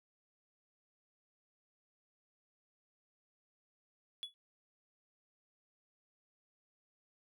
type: tone with exponential decay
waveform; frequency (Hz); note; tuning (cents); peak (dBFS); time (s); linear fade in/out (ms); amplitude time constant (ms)
triangle; 3400; G#7; +40; -34; 4.23-4.34; 0; 23
effects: noise-tail reverb RT60 0.1 s tail -20 dB re dry